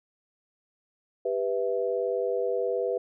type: chord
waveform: sine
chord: E minor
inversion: first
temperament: just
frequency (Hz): 395.6 / 494.4 / 659.3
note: G4 / B4 / E5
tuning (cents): +16 / +2 / 0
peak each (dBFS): -30 / -27 / -33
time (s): 1.25-2.98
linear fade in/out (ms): 5
effects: none